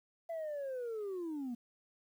sine linear sweep, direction down, 675 to 230 Hz, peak -35 dBFS, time 0.29-1.55 s, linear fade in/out 10 ms, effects tanh soft clip ceiling -36 dBFS + 11-bit

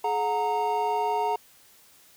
triangle tone cluster, 423.7 / 728 / 926 Hz, G#4 / F#5 / A#5, +35 / -28 / -12 cents, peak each -28 / -27 / -24 dBFS, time 0.04-1.36 s, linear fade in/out 5 ms, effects white hiss -56 dBFS RMS until 2.16 s

